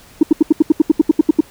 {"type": "tone bursts", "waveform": "sine", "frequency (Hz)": 311.1, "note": "D#4", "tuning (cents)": 0, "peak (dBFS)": -3, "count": 13, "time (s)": [0.21, 1.407], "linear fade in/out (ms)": 5, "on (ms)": 21, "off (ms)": 77, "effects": ["tanh soft clip ceiling -1 dBFS", "pink hiss -44 dBFS RMS until 1.5 s"]}